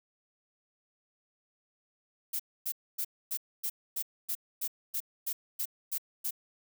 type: noise bursts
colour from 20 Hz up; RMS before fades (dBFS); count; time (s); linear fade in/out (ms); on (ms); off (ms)
violet; -33; 13; 2.33-6.308; 10; 66; 260
effects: none